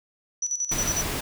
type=tone with tremolo; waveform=sine; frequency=5920 Hz; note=F#8; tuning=in tune; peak=-23 dBFS; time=0.42-1.03 s; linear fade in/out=5 ms; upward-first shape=square; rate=11 Hz; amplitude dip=70%
type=noise; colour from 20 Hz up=pink; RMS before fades=-29 dBFS; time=0.71-1.21 s; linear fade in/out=10 ms
effects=none